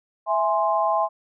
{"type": "chord", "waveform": "sine", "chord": "E augmented", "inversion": "none", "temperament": "equal", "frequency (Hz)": [659.3, 830.6, 1046.5], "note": ["E5", "G#5", "B#5"], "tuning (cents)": [0, 0, 0], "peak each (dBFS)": -23, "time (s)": [0.26, 1.09], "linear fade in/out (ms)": 50, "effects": []}